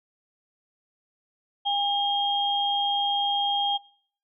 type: tone pair together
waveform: sine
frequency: 808 / 3232 Hz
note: G#5 / G#7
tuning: -48 / -48 cents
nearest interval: 2 octaves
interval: 2400 cents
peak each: -25 dBFS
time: 1.65-3.78 s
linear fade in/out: 20 ms
effects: noise-tail reverb RT60 0.6 s tail -24 dB re dry